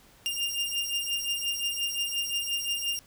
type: beating tone pair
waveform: sawtooth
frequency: 2800 / 2805.7 Hz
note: F7 / F7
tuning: +4 / +7 cents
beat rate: 5.7 Hz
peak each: -28 dBFS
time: 0.26-2.99 s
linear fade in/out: 0 ms
effects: pink hiss -57 dBFS RMS until 3.06 s